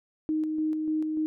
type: tone with tremolo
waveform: sine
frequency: 311.1 Hz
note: D#4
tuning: in tune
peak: -24 dBFS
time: 0.29-1.26 s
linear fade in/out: 0 ms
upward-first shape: square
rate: 3.4 Hz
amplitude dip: 30%
effects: none

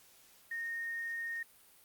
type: tone with quantisation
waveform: sine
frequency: 1847 Hz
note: A#6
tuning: 16 cents flat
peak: -36 dBFS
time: 0.51-1.43 s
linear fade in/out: 5 ms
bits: 10
effects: white hiss -62 dBFS RMS until 1.84 s + Opus 48 kbps

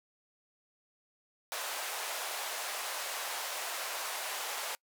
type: band-pass noise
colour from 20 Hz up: pink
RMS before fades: -38 dBFS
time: 1.52-4.75 s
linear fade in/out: 0 ms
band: 590 to 16000 Hz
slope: 24 dB/octave
effects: noise-tail reverb RT60 0.1 s tail -26 dB re dry

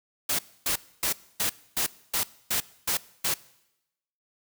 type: noise bursts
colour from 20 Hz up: white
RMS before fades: -26 dBFS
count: 9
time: 0.29-3.341 s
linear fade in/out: 5 ms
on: 99 ms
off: 270 ms
effects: noise-tail reverb RT60 0.9 s tail -21 dB re dry

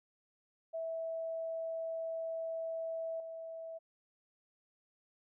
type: tone with level steps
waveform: sine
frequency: 654 Hz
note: E5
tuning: 14 cents flat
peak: -36 / -42 dBFS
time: 0.73-3.79 s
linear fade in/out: 20 ms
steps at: 3.2 s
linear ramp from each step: 2 ms
effects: none

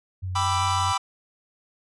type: tone with vibrato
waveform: sine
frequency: 92.5 Hz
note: F#2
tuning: in tune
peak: -27 dBFS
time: 0.22-0.93 s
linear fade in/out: 20 ms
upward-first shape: sine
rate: 7.7 Hz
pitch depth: 20 cents each way
type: chord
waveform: 45% pulse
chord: E minor seventh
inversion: first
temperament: equal with one note detuned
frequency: 784 / 987.8 / 1174.7 / 1330 Hz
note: G5 / B5 / D6 / E6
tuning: 0 / 0 / 0 / +15 cents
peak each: -30 / -25 / -28 / -30 dBFS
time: 0.35-0.98 s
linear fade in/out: 10 ms
effects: resampled to 22050 Hz

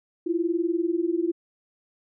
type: tone pair together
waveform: sine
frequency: 329.6 / 349.9 Hz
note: E4 / F4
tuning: 0 / +3 cents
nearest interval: minor second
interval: 103 cents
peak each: -25 dBFS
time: 0.26-1.32 s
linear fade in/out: 10 ms
effects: none

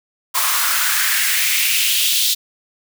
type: noise with high-pass filter sweep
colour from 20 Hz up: white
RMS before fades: -17 dBFS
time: 0.34-2.35 s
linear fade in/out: 20 ms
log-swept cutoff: 1000 to 3800 Hz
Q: 2.9
effects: none

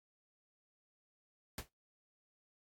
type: noise with exponential decay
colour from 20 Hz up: pink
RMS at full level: -38 dBFS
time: 1.58-1.69 s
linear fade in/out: 2 ms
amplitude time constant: 22 ms
effects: noise-tail reverb RT60 0.2 s tail -24 dB re dry + AAC 64 kbps

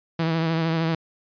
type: tone with vibrato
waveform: sawtooth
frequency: 163.3 Hz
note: E3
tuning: 16 cents flat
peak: -17 dBFS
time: 0.19-0.95 s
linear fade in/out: 5 ms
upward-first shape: triangle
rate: 13 Hz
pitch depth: 42 cents each way
effects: resampled to 11025 Hz

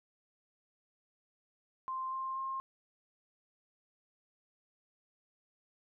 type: tone with pitch steps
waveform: sine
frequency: 1046.5 / 1055.6 / 1064.8 Hz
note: C6 / C6 / C6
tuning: 0 / +15 / +30 cents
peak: -35 dBFS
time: 1.88-2.6 s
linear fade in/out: 0 ms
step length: 240 ms
effects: none

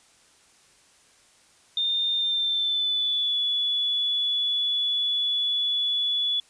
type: tone with pitch glide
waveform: sine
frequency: 3621 to 3422 Hz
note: A7 to A7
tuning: +49 to -49 cents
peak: -22 dBFS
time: 1.77-6.4 s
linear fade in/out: 2 ms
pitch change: -98 cents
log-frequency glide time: 2.16-3.37 s
effects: white hiss -58 dBFS RMS until 6.49 s + resampled to 22050 Hz

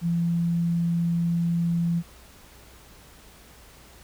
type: tone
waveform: sine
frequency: 169.8 Hz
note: F3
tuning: 48 cents flat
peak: -21 dBFS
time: 0.01-2.03 s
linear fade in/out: 50 ms
effects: added 59 Hz sine -54 dBFS peak until 4.03 s + pink hiss -51 dBFS RMS until 4.03 s

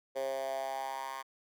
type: tone with high-pass filter sweep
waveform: 10% pulse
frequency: 134.1 Hz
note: C3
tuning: 43 cents sharp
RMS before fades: -37 dBFS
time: 0.15-1.23 s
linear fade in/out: 20 ms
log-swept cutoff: 500 to 1100 Hz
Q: 5.1
effects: none

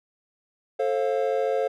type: chord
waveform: triangle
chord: F major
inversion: first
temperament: equal with one note detuned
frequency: 440 / 534.2 / 698.5 Hz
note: A4 / C5 / F5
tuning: 0 / +36 / 0 cents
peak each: -24 / -23 / -27 dBFS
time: 0.79-1.68 s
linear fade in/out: 10 ms
effects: none

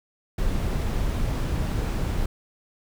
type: noise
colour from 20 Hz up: brown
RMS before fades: -25 dBFS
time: 0.38-2.26 s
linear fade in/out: 5 ms
effects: none

